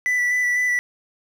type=tone with vibrato; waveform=triangle; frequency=1975.5 Hz; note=B6; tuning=in tune; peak=-16 dBFS; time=0.06-0.79 s; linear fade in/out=0 ms; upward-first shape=square; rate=4 Hz; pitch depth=13 cents each way; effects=8-bit